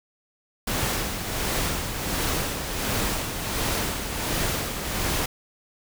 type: noise with tremolo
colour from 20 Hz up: pink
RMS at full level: -25 dBFS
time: 0.67-5.26 s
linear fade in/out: 5 ms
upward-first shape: sine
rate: 1.4 Hz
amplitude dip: 50%
effects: none